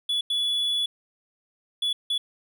triangle tone bursts at uneven times, 3418 Hz, G#7, 49 cents sharp, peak -21 dBFS, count 4, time 0.09-0.21 / 0.3-0.86 / 1.82-1.93 / 2.1-2.18 s, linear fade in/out 5 ms, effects none

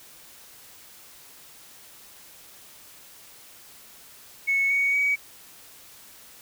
sine tone with pitch steps, 2205 / 2234 / 2264 Hz, C#7 / C#7 / C#7, -10 / +13 / +36 cents, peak -19 dBFS, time 4.47-5.16 s, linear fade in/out 20 ms, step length 230 ms, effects tanh soft clip ceiling -15 dBFS + white hiss -49 dBFS RMS until 6.41 s

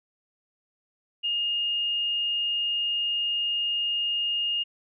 sine tone, 2840 Hz, F7, 28 cents sharp, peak -24 dBFS, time 1.23-4.64 s, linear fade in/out 20 ms, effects none

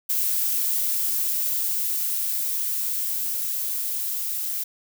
violet noise with level ramp, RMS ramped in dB -23 to -28 dBFS, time 0.09-4.64 s, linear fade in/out 10 ms, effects none

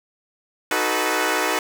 10% pulse chord, B dominant seventh, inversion first, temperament equal with one note detuned, 311.1 / 370 / 433.9 / 493.9 Hz, D#4 / F#4 / A4 / B4, 0 / 0 / -24 / 0 cents, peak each -17 dBFS, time 0.71-1.59 s, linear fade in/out 2 ms, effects none

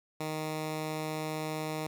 10% pulse tone, 155.7 Hz, D#3, 2 cents sharp, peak -25 dBFS, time 0.2-1.87 s, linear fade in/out 5 ms, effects none

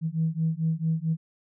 sine beating tone pair, 159.2 / 163.7 Hz, D#3 / E3, +40 / -12 cents, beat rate 4.5 Hz, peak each -26 dBFS, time 0.01-1.17 s, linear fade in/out 50 ms, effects tanh soft clip ceiling -16 dBFS

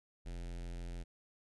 square tone with notch filter, 43.25 Hz, F1, 16 cents flat, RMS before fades -43 dBFS, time 0.25-1.04 s, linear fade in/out 20 ms, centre 1100 Hz, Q 1.6, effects resampled to 24000 Hz

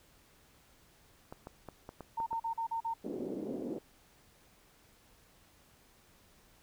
clicks, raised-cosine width 1 ms, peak -30 dBFS, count 7, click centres 1.325 / 1.471 / 1.687 / 1.891 / 2.007 / 2.202 / 2.33 s
sine tone bursts, 912 Hz, A#5, 38 cents flat, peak -32 dBFS, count 6, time 2.17-2.94 s, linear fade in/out 10 ms, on 95 ms, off 40 ms
pink band-pass noise, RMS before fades -39 dBFS, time 3.04-3.79 s, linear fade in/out 10 ms, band 230 to 460 Hz, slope 24 dB/octave
effects pink hiss -64 dBFS RMS until 6.62 s

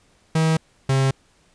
45% pulse tone pair in turn, 160 / 134.08 Hz, D#3 / C3, +49 / +43 cents, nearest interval minor third, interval 306 cents, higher first, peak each -16 dBFS, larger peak neither, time 0.35-0.57 / 0.89-1.11 s, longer neither, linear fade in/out 5 ms, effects pink hiss -59 dBFS RMS until 1.54 s + resampled to 22050 Hz

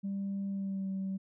sine tone with pitch glide, 197.2 to 192.14 Hz, G3 to G3, +11 to -34 cents, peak -31 dBFS, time 0.03-1.18 s, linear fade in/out 20 ms, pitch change -45 cents, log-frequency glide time 0.48-0.89 s, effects tanh soft clip ceiling -30 dBFS

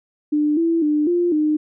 sine tone with pitch steps, 298.6 / 332.3 / 299.6 / 349.3 / 304.6 Hz, D4 / E4 / D4 / F4 / D#4, +29 / +14 / +35 / 0 / -37 cents, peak -15 dBFS, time 0.32-1.57 s, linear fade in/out 10 ms, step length 250 ms, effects none

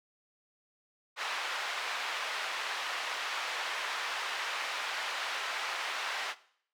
pink band-pass noise, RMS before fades -36 dBFS, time 1.16-6.35 s, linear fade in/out 50 ms, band 1000 to 3500 Hz, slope 12 dB/octave, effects noise-tail reverb RT60 0.6 s tail -18 dB re dry + high-pass 400 Hz 12 dB/octave

